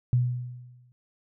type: tone with exponential decay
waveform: sine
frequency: 123.47 Hz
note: B2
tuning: in tune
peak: -17 dBFS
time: 0.13-0.92 s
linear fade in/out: 0 ms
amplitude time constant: 170 ms
effects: none